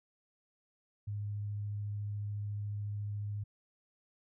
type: tone with vibrato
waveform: sine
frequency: 103.2 Hz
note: G#2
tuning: 10 cents flat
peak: -35 dBFS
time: 1.07-3.44 s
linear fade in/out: 10 ms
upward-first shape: sine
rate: 14 Hz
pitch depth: 8 cents each way
effects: none